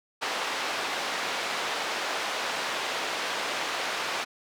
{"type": "band-pass noise", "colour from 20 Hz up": "pink", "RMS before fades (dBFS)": -31, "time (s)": [0.21, 4.25], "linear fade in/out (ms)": 20, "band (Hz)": [600, 4500], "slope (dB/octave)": 12, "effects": []}